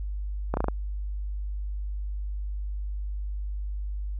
slowing click train, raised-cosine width 1 ms, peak -12 dBFS, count 5, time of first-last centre 0.54-0.684 s, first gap 31 ms, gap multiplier 1.1, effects added 50 Hz sine -29 dBFS peak until 4.19 s

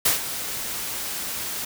white noise with ADSR envelope, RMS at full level -18 dBFS, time 0.05-1.65 s, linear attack 8 ms, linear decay 130 ms, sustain -12 dB, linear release 5 ms, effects none

